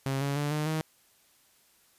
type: tone with pitch steps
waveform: sawtooth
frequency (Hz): 135.4 / 140.58 / 145.96 / 151.54 / 157.34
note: C#3 / C#3 / D3 / D#3 / D#3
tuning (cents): -40 / +25 / -10 / -45 / +20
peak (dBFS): -24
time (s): 0.06-0.81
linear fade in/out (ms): 0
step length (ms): 150
effects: white hiss -64 dBFS RMS until 1.98 s + resampled to 32000 Hz